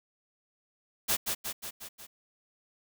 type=noise with echo; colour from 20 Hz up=white; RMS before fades=-27 dBFS; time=1.08-1.17 s; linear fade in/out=20 ms; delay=180 ms; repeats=5; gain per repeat=-4 dB; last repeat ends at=2.07 s; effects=none